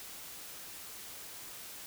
silence, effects white hiss -47 dBFS RMS until 1.86 s

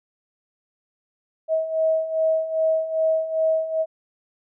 sine beating tone pair, 638 / 640.5 Hz, D#5 / E5, +43 / -50 cents, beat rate 2.5 Hz, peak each -25 / -20 dBFS, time 1.48-3.86 s, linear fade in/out 50 ms, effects none

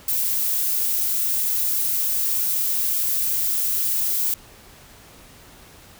violet noise, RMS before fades -22 dBFS, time 0.08-4.34 s, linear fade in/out 2 ms, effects pink hiss -47 dBFS RMS until 5.99 s

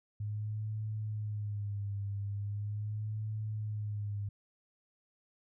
sine tone with vibrato, 104.1 Hz, G#2, 5 cents sharp, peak -34 dBFS, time 0.2-4.29 s, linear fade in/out 5 ms, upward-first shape sine, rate 0.4 Hz, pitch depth 63 cents each way, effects none

